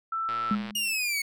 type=tone; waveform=sine; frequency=1329 Hz; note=E6; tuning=14 cents sharp; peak=-27 dBFS; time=0.12-0.55 s; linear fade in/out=5 ms
type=click train; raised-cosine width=0.3 ms; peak=-23 dBFS; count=49; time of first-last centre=0.29-0.707 s; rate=115 Hz
type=tone with exponential decay; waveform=sine; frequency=207.7 Hz; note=G#3; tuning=in tune; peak=-21 dBFS; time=0.51-0.94 s; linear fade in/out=2 ms; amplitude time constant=93 ms
type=linear sweep; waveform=sawtooth; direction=down; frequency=2875 to 2195 Hz; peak=-23 dBFS; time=0.75-1.22 s; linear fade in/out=5 ms
effects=none